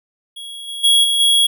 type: tone with level steps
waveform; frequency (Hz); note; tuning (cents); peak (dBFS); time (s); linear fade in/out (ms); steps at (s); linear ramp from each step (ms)
square; 3322; G#7; 0; -30 / -26 / -10 / -15 / -11; 0.36-1.47; 10; 0.67 / 0.83 / 1.03 / 1.19; 20
effects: none